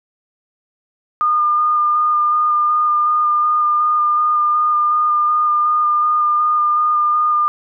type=tone with vibrato; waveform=sine; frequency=1212 Hz; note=D#6; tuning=46 cents flat; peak=-12 dBFS; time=1.21-7.48 s; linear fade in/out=0 ms; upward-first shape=square; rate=2.7 Hz; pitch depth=11 cents each way; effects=none